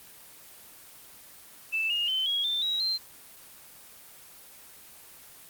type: tone with pitch steps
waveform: sine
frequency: 2641 / 2847 / 3069 / 3308 / 3566 / 3844 / 4144 Hz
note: E7 / F7 / G7 / G#7 / A7 / B7 / C8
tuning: +3 / +33 / -37 / -8 / +22 / -48 / -17 cents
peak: -25 dBFS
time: 1.72-2.98 s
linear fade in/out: 20 ms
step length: 180 ms
effects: white hiss -50 dBFS RMS until 5.49 s + Opus 24 kbps